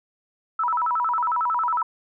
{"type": "tone with vibrato", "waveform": "sine", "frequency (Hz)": 1130, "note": "C#6", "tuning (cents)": 33, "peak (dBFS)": -20, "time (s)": [0.59, 1.83], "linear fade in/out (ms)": 5, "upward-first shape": "square", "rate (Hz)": 11, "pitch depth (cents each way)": 260, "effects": []}